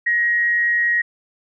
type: tone with frequency modulation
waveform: sine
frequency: 1891 Hz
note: A#6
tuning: 24 cents sharp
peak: -15 dBFS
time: 0.06-1.02 s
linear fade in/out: 10 ms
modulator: 187 Hz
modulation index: 0.22
effects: none